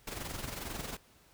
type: noise with amplitude modulation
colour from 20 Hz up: pink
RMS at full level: -38 dBFS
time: 0.07-0.97 s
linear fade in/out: 5 ms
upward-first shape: sine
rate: 22.2 Hz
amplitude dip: 60%
effects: pink hiss -63 dBFS RMS until 1.33 s